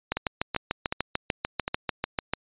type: two click trains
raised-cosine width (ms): 0.3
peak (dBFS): -9 / -11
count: 16 / 5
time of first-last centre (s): 0.12-2.336 / 0.17-1.679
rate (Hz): 6.77 / 2.65
effects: resampled to 8000 Hz